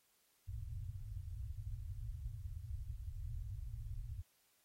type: low-pass noise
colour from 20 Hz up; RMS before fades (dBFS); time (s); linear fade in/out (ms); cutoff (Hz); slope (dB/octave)
white; -45; 0.47-4.22; 10; 120; 96
effects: white hiss -75 dBFS RMS until 4.64 s + AAC 48 kbps